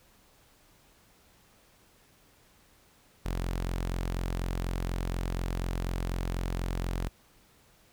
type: tone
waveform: sawtooth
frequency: 44.11 Hz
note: F1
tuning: 18 cents sharp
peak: -26 dBFS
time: 3.25-7.09 s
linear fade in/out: 10 ms
effects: pink hiss -62 dBFS RMS until 7.92 s